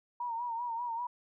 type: tone with vibrato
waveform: sine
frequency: 942 Hz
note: A#5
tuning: 18 cents sharp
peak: -33 dBFS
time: 0.2-1.07 s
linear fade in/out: 5 ms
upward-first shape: sine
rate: 5.1 Hz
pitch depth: 66 cents each way
effects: none